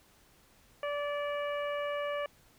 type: harmonic tone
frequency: 580 Hz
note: D5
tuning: 22 cents flat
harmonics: 1 / 2 / 3 / 4 / 5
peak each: -33 / -39 / -43 / -45 / -47 dBFS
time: 0.83-2.26 s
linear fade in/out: 2 ms
effects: pink hiss -63 dBFS RMS until 2.58 s